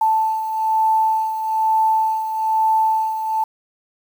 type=beating tone pair; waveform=sine; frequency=880 / 881.1 Hz; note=A5 / A5; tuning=0 / +2 cents; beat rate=1.1 Hz; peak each=-16 / -23 dBFS; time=0.01-3.44 s; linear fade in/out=5 ms; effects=7-bit